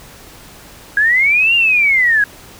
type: linear two-way sweep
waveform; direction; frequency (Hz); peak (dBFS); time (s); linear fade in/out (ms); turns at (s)
sine; up then down; 1623 to 2814 to 1623; -9; 0.97-2.24; 2; 1.55
effects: pink hiss -39 dBFS RMS until 2.59 s